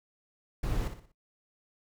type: noise with echo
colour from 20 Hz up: brown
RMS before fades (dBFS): -30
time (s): 0.63-0.88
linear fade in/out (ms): 5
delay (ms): 60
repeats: 4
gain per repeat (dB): -8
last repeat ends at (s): 1.12
effects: noise-tail reverb RT60 0.1 s tail -20 dB re dry